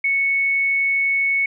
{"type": "tone", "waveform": "sine", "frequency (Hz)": 2212, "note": "C#7", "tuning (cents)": -4, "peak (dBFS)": -16, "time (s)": [0.04, 1.46], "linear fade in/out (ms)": 5, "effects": []}